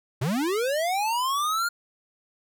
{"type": "linear sweep", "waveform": "square", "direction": "up", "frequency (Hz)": [111.3, 1426], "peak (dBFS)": -24, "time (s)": [0.21, 1.69], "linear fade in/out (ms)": 10, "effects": []}